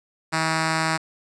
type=tone with notch filter; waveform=5% pulse; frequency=160.4 Hz; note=E3; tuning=47 cents flat; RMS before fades=-23 dBFS; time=0.32-0.98 s; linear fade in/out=20 ms; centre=450 Hz; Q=1.4; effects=resampled to 22050 Hz + 8-bit

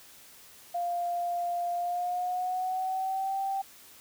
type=tone with pitch glide; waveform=sine; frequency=698.5 to 779.5 Hz; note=F5 to G5; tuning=0 to -10 cents; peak=-28 dBFS; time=0.74-3.62 s; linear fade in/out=10 ms; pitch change=+190 cents; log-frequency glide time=1.75-3.38 s; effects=white hiss -53 dBFS RMS until 4 s

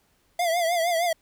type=tone with vibrato; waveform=square; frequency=681 Hz; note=F5; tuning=44 cents flat; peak=-22 dBFS; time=0.39-1.13 s; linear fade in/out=5 ms; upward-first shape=triangle; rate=6.5 Hz; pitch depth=100 cents each way; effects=pink hiss -66 dBFS RMS until 1.21 s

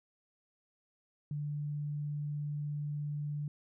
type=tone; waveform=sine; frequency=147.2 Hz; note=D3; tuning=4 cents sharp; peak=-34 dBFS; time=1.31-3.48 s; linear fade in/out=2 ms; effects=none

